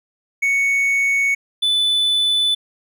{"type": "tone pair in turn", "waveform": "triangle", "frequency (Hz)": [2221, 3494], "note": ["C#7", "A7"], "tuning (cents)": [3, -13], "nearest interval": "minor sixth", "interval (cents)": 784, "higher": "second", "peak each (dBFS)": -13, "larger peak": "neither", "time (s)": [[0.42, 1.35], [1.62, 2.55]], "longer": "neither", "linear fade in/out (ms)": 10, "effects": []}